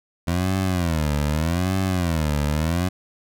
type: tone with vibrato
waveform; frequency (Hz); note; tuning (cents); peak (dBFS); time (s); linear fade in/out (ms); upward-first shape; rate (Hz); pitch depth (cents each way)
20% pulse; 83.5; E2; +23; -15; 0.27-2.89; 10; sine; 0.82; 230
effects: none